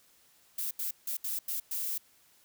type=noise bursts at uneven times; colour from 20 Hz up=violet; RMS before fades=-34 dBFS; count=6; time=0.58-0.71 / 0.79-0.91 / 1.07-1.17 / 1.24-1.39 / 1.48-1.6 / 1.71-1.98 s; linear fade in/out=5 ms; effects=white hiss -64 dBFS RMS until 2.44 s